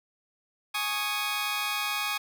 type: chord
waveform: 15% pulse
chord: Ab suspended fourth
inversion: none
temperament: just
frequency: 830.6 / 1107.5 / 1245.9 Hz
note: Ab5 / Db6 / Eb6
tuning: 0 / -2 / +2 cents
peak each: -27 dBFS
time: 0.74-2.18 s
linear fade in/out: 10 ms
effects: none